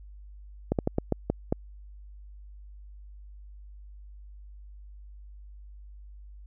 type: slowing click train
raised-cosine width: 2 ms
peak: -11 dBFS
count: 7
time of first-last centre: 0.72-1.525 s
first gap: 68 ms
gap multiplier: 1.27
effects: added 50 Hz sine -44 dBFS peak until 6.46 s